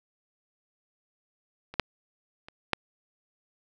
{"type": "clicks", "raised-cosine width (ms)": 0.3, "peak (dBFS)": [-25, -6, -28, -7], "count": 4, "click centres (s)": [1.74, 1.797, 2.485, 2.733], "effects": []}